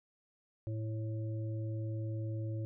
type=harmonic tone; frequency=110 Hz; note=A2; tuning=in tune; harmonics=1 / 3 / 5; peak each=-35 / -45 / -49 dBFS; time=0.67-2.65 s; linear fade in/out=0 ms; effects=none